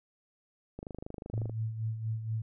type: click train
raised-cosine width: 2 ms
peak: -27 dBFS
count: 19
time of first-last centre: 0.79-1.496 s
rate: 25.5 Hz
type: tone with tremolo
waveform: sine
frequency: 111.1 Hz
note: A2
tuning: 17 cents sharp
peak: -29 dBFS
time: 1.33-2.42 s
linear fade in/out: 5 ms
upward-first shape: sine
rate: 4.2 Hz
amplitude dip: 60%
effects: none